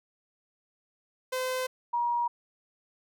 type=tone pair in turn; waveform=sawtooth / sine; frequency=513 / 952.9 Hz; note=C5 / A#5; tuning=-34 / +38 cents; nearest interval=major seventh; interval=1072 cents; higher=second; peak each=-25 dBFS; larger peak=neither; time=1.32-1.67 / 1.93-2.28 s; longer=neither; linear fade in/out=10 ms; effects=none